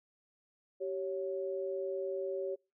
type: tone pair together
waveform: sine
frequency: 386.3 / 555.7 Hz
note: G4 / C#5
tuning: -25 / +4 cents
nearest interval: tritone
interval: 629 cents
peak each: -36 / -37 dBFS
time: 0.8-2.56 s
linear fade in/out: 20 ms
effects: noise-tail reverb RT60 0.3 s tail -26 dB re dry